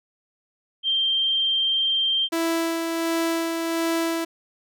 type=tone; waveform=sine; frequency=3161 Hz; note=G7; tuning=14 cents sharp; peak=-19 dBFS; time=0.83-2.29 s; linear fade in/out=50 ms
type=tone with tremolo; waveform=sawtooth; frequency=330.7 Hz; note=E4; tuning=6 cents sharp; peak=-17 dBFS; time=2.32-4.25 s; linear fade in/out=10 ms; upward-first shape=sine; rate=1.4 Hz; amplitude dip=35%
effects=none